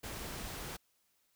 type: noise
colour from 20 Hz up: pink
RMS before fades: -43 dBFS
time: 0.03-0.77 s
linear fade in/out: 10 ms
effects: white hiss -75 dBFS RMS until 1.35 s